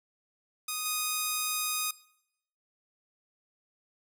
5% pulse tone with level steps, 1243 Hz, D#6, 2 cents flat, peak -20 / -17 dBFS, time 0.68-1.91 s, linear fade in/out 5 ms, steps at 0.85 s, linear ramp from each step 10 ms, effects noise-tail reverb RT60 0.8 s tail -21 dB re dry

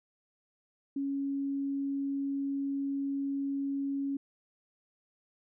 sine tone, 277.2 Hz, C#4, in tune, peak -30 dBFS, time 0.96-4.17 s, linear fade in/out 5 ms, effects none

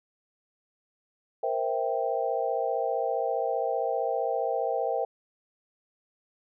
sine chord, C dominant seventh, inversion third, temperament equal with one note detuned, 468.1 / 523.3 / 659.3 / 784 Hz, Bb4 / C5 / E5 / G5, +7 / 0 / 0 / 0 cents, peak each -31 dBFS, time 1.43-5.05 s, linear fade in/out 5 ms, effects none

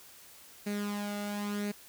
sawtooth tone with flanger, 205.4 Hz, G#3, 19 cents flat, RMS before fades -35 dBFS, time 0.66-1.72 s, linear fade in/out 10 ms, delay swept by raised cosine 0.45 to 1.45 ms, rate 0.95 Hz, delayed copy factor +0.6, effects white hiss -54 dBFS RMS until 1.88 s

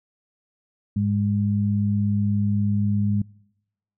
sine tone pair together, 103.83 / 204.1 Hz, G#2 / G#3, 0 / -30 cents, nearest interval octave, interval 1170 cents, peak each -22 dBFS, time 0.96-3.22 s, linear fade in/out 5 ms, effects noise-tail reverb RT60 0.9 s tail -26 dB re dry

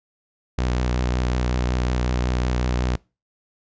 sawtooth tone with vibrato, 61.74 Hz, B1, in tune, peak -16 dBFS, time 0.58-2.96 s, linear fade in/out 5 ms, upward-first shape triangle, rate 5.4 Hz, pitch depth 33 cents each way, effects noise-tail reverb RT60 0.3 s tail -25 dB re dry + resampled to 16000 Hz

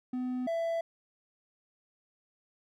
triangle tone pair in turn, 252 / 665.6 Hz, B3 / E5, +35 / +17 cents, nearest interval octave + perfect fourth, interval 1682 cents, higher second, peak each -29 / -27 dBFS, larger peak second, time 0.13-0.47 / 0.47-0.81 s, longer neither, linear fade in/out 5 ms, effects none

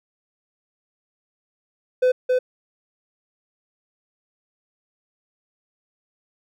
triangle tone with echo, 506 Hz, B4, 42 cents sharp, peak -12 dBFS, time 2.02-2.12 s, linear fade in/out 10 ms, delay 270 ms, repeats 1, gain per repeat -2 dB, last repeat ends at 2.39 s, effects none

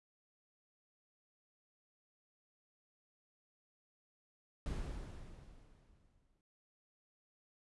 brown noise with exponential decay, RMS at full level -38 dBFS, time 4.66-6.41 s, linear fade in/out 1 ms, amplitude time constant 380 ms, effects resampled to 24000 Hz

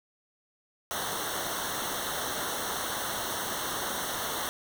pink noise with comb filter, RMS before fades -33 dBFS, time 0.91-4.49 s, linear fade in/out 0 ms, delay 0.41 ms, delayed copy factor -0.9, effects none

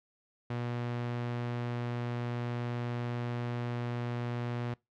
sawtooth tone, 120.5 Hz, B2, 42 cents flat, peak -29 dBFS, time 0.5-4.74 s, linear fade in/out 5 ms, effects noise-tail reverb RT60 0.2 s tail -23 dB re dry + low-pass 3000 Hz 12 dB/octave

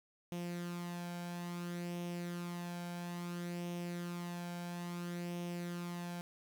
sawtooth tone with flanger, 174.3 Hz, F3, 3 cents flat, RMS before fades -42 dBFS, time 0.32-6.21 s, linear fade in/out 0 ms, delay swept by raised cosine 0.33 to 1.3 ms, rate 0.59 Hz, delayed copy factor +0.5, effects 11-bit

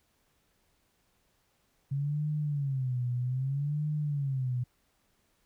sine tone with vibrato, 136.3 Hz, C#3, 29 cents flat, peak -28 dBFS, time 1.91-4.64 s, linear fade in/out 10 ms, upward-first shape sine, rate 0.63 Hz, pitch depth 180 cents each way, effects pink hiss -72 dBFS RMS until 5.45 s

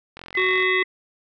click train, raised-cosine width 0.3 ms, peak -21 dBFS, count 21, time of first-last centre 0.17-0.625 s, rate 44 Hz
sine tone, 2025 Hz, B6, 43 cents sharp, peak -20 dBFS, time 0.34-0.84 s, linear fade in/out 20 ms
harmonic tone, 372.5 Hz, F#4, 12 cents sharp, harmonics 1 / 3 / 5 / 7 / 9 / 10, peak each -23 / -28 / -28 / -31 / -32 / -35 dBFS, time 0.37-0.83 s, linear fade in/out 5 ms
effects none

